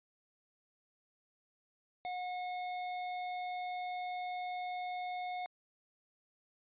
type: tone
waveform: square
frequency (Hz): 725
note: F#5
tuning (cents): -35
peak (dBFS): -38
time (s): 2.05-5.46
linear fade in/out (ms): 0
effects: resampled to 8000 Hz